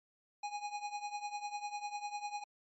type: tone with tremolo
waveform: square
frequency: 826 Hz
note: G#5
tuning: 10 cents flat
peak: -36 dBFS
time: 0.43-2.44 s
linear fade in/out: 5 ms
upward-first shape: triangle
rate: 10 Hz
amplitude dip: 85%
effects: MP3 32 kbps